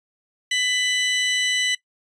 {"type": "tone pair together", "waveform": "35% pulse", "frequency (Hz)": [1993, 2986], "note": ["B6", "F#7"], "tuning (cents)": [15, 15], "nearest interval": "perfect fifth", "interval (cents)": 700, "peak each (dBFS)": -21, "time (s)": [0.51, 1.75], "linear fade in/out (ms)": 5, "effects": ["noise-tail reverb RT60 0.1 s tail -19 dB re dry", "resampled to 22050 Hz"]}